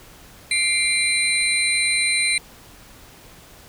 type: tone cluster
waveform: sine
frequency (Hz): 2100 / 2362 / 4047 / 8810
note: C7 / D7 / B7 / C#9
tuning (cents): +6 / +9 / +42 / -12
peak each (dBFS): -23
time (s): 0.51-2.38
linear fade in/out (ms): 2
effects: pink hiss -46 dBFS RMS until 3.68 s